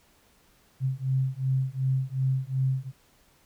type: beating tone pair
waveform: sine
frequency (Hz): 130.81 / 133.51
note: C3 / C3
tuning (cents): 0 / +35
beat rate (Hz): 2.7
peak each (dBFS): -27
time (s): 0.8-2.92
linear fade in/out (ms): 50
effects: pink hiss -62 dBFS RMS until 3.45 s